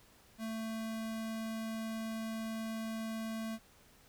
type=tone; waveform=square; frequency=222.7 Hz; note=A3; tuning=21 cents sharp; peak=-38 dBFS; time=0.38-3.59 s; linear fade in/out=50 ms; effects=pink hiss -63 dBFS RMS until 4.08 s